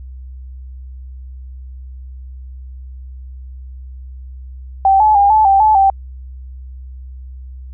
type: tone with pitch steps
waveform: sine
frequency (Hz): 777 / 858 / 805 / 866 / 783 / 863 / 780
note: G5 / A5 / G5 / A5 / G5 / A5 / G5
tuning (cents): -16 / -44 / +46 / -28 / -2 / -34 / -9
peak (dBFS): -7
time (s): 4.85-5.9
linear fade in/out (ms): 2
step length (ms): 150
effects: added 64 Hz sine -29 dBFS peak until 7.73 s

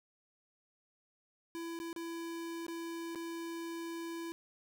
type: tone with dropouts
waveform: square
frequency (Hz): 334.1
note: E4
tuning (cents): +23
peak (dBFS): -40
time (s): 1.55-4.32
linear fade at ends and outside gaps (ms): 0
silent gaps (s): 1.79-1.8 / 1.929-1.962 / 2.666-2.682 / 3.149-3.157
effects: none

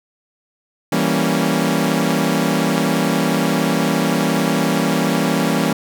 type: chord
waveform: sawtooth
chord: E diminished seventh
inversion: none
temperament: equal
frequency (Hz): 164.81 / 196 / 233.1 / 277.2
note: E3 / G3 / Bb3 / Db4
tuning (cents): 0 / 0 / 0 / 0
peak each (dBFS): -17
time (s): 0.92-5.73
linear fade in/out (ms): 5
effects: none

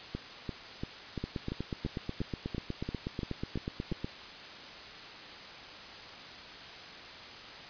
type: two click trains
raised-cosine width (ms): 3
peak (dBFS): -21 / -22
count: 24 / 12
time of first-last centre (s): 1.24-4.045 / 0.15-3.917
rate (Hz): 8.2 / 2.92
effects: white hiss -46 dBFS RMS until 7.69 s + resampled to 11025 Hz

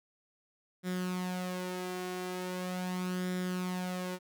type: tone with flanger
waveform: sawtooth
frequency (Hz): 182.2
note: F#3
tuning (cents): -26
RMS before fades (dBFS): -36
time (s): 0.83-4.19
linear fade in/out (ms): 50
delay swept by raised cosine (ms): 0.55 to 2.65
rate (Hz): 0.4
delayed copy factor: +0.55
effects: none

